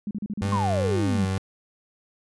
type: tone bursts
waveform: sine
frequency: 206.5 Hz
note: G#3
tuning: 10 cents flat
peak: -26 dBFS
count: 7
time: 0.07-0.565 s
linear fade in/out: 2 ms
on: 39 ms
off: 37 ms
type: tone with vibrato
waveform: 30% pulse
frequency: 97.6 Hz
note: G2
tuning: 7 cents flat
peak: -21 dBFS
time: 0.42-1.38 s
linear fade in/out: 0 ms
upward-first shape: sine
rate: 2 Hz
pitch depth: 43 cents each way
type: exponential sweep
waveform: sine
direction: down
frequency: 1094 to 181.2 Hz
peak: -24 dBFS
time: 0.52-1.25 s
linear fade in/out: 5 ms
effects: resampled to 24000 Hz